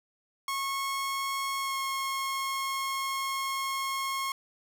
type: tone with pitch glide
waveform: sawtooth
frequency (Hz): 1093 to 1082.9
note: C#6 to C#6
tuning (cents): -25 to -41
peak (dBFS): -26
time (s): 0.48-4.32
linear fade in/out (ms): 2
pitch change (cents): -16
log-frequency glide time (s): 1.6-1.76
effects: 11-bit